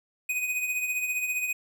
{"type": "tone with tremolo", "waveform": "square", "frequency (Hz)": 2496, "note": "D#7", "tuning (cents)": 5, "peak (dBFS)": -25, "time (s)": [0.29, 1.53], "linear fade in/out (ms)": 5, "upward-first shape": "triangle", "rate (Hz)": 15, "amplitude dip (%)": 60, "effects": []}